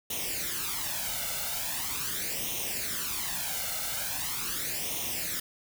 white noise with flanger, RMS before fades -33 dBFS, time 0.1-5.4 s, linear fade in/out 5 ms, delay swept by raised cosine 0.32 to 1.42 ms, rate 0.41 Hz, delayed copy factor +0.7, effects none

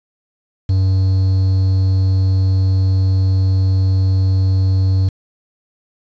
triangle tone with quantisation, 95 Hz, F#2, 46 cents sharp, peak -9 dBFS, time 0.69-5.09 s, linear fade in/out 5 ms, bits 6, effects resampled to 16000 Hz

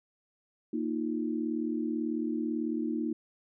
sine chord, Bb suspended fourth, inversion none, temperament equal, 233.1 / 311.1 / 349.2 Hz, Bb3 / Eb4 / F4, 0 / 0 / 0 cents, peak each -33 / -32 / -37 dBFS, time 0.73-3.13 s, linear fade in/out 5 ms, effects none

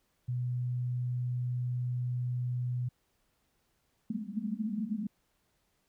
sine tone, 123.7 Hz, B2, 3 cents sharp, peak -30 dBFS, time 0.28-2.89 s, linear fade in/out 10 ms
pink band-pass noise, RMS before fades -35 dBFS, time 4.1-5.07 s, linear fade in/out 5 ms, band 200 to 230 Hz, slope 96 dB/octave
effects pink hiss -75 dBFS RMS until 5.88 s

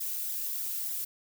violet noise with flanger, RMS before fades -34 dBFS, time 0-1.05 s, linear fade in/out 10 ms, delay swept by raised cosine 0.54 to 3.24 ms, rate 3.3 Hz, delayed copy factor +0.95, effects none

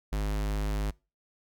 square tone, 51.5 Hz, G#1, 14 cents flat, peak -28 dBFS, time 0.12-0.91 s, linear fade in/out 10 ms, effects noise-tail reverb RT60 0.3 s tail -24 dB re dry

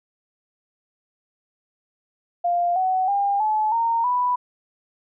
sine tone with pitch steps, 698.5 / 748.6 / 802.4 / 860 / 921.7 / 987.8 Hz, F5 / F#5 / G5 / A5 / A#5 / B5, 0 / +20 / +40 / -40 / -20 / 0 cents, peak -18 dBFS, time 2.44-4.36 s, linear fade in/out 10 ms, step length 320 ms, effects none

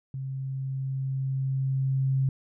sine tone with level ramp, 133.8 Hz, C3, 39 cents sharp, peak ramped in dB -31 to -21 dBFS, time 0.14-2.29 s, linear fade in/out 2 ms, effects none

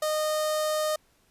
sawtooth tone with notch filter, 615 Hz, D#5, 20 cents flat, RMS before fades -27 dBFS, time 0.02-0.96 s, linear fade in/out 5 ms, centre 2300 Hz, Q 1.4, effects pink hiss -65 dBFS RMS until 1.3 s + resampled to 32000 Hz

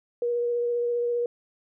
sine tone with vibrato, 478.4 Hz, A#4, 45 cents sharp, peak -23 dBFS, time 0.22-1.26 s, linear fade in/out 2 ms, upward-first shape sine, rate 15 Hz, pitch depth 12 cents each way, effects none

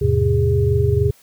sine tone cluster, 82 / 104.8 / 128.6 / 408.6 Hz, E2 / G#2 / C3 / G#4, -9 / +16 / -30 / -28 cents, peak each -19 dBFS, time 0.01-1.11 s, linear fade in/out 10 ms, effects white hiss -52 dBFS RMS until 1.22 s

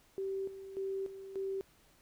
sine tone with tremolo, 387.5 Hz, G4, 20 cents flat, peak -34 dBFS, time 0.18-1.61 s, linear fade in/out 0 ms, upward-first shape square, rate 1.7 Hz, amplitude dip 70%, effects pink hiss -66 dBFS RMS until 2.01 s

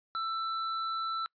square tone, 1330 Hz, E6, 15 cents sharp, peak -32 dBFS, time 0.15-1.26 s, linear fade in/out 0 ms, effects noise-tail reverb RT60 0.1 s tail -25 dB re dry + resampled to 11025 Hz

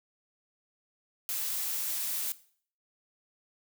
blue noise, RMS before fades -33 dBFS, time 1.29-2.32 s, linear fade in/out 0 ms, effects noise-tail reverb RT60 0.5 s tail -17 dB re dry

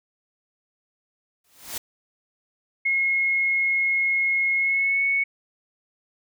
white noise with exponential growth, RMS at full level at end -28 dBFS, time 1.44-1.78 s, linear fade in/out 5 ms, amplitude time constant 72 ms
sine tone with pitch glide, 2163 to 2214 Hz, C#7 to C#7, -43 to -3 cents, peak -19 dBFS, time 2.85-5.24 s, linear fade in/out 10 ms, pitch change +40 cents, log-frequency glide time 4.56-5.03 s
effects none

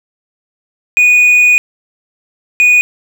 triangle tone bursts at uneven times, 2468 Hz, D#7, 15 cents flat, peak -3 dBFS, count 2, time 0.97-1.58 / 2.6-2.81 s, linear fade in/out 0 ms, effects none

